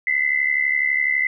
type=tone pair together; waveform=sine; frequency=2000 / 2072 Hz; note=B6 / C7; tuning=+21 / -17 cents; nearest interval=minor second; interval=62 cents; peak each=-20 dBFS; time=0.07-1.27 s; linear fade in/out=2 ms; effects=none